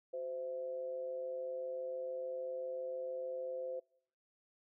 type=tone with amplitude modulation; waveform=sine; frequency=517 Hz; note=C5; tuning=21 cents flat; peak=-35 dBFS; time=0.13-3.8 s; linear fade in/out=10 ms; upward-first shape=sine; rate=147 Hz; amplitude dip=65%; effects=noise-tail reverb RT60 0.7 s tail -26 dB re dry